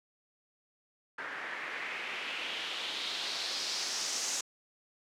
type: noise with low-pass filter sweep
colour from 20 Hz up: white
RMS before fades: -37 dBFS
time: 1.18-4.41 s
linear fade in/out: 5 ms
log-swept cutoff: 1600 to 6800 Hz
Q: 2.8
effects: high-pass 300 Hz 12 dB/octave